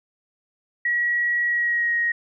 sine tone with pitch glide, 1917 to 1881.9 Hz, A#6 to A#6, +48 to +16 cents, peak -19 dBFS, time 0.85-2.12 s, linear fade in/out 5 ms, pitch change -32 cents, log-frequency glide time 1.45-1.95 s, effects none

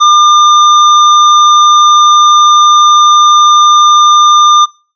sine tone with hard clipping, 1202 Hz, D6, 40 cents sharp, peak -4 dBFS, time 0-4.66 s, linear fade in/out 20 ms, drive 18 dB, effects noise-tail reverb RT60 0.4 s tail -25 dB re dry + resampled to 16000 Hz

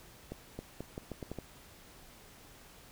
accelerating click train, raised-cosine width 2 ms, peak -26 dBFS, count 8, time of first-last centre 0.32-1.387 s, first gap 270 ms, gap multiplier 0.8, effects pink hiss -56 dBFS RMS until 2.91 s

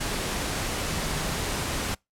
sine tone in noise, 155.56 Hz, D#3, in tune, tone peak -35 dBFS, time 0.89-1.37 s, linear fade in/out 10 ms, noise pink, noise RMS -29 dBFS, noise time 0-1.95 s, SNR -9 dB, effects noise-tail reverb RT60 0.2 s tail -26 dB re dry + low-pass 11000 Hz 12 dB/octave

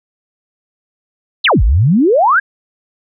sine exponential two-way sweep, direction down then up, 4385 to 46.25 to 1704 Hz, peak -7 dBFS, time 1.44-2.4 s, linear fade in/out 10 ms, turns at 1.63 s, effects none

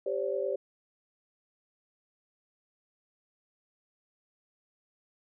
sine chord, G suspended fourth, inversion none, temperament equal with one note detuned, 392 / 523.3 / 572.6 Hz, G4 / C5 / D5, 0 / 0 / -44 cents, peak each -33 dBFS, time 0.06-0.56 s, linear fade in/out 5 ms, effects none

